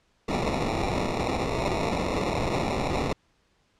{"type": "noise with sample-and-hold", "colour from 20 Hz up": "blue", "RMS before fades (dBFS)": -27, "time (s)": [0.28, 3.13], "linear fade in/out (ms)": 5, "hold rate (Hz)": 1575, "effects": ["pink hiss -67 dBFS RMS until 3.79 s", "low-pass 6000 Hz 12 dB/octave"]}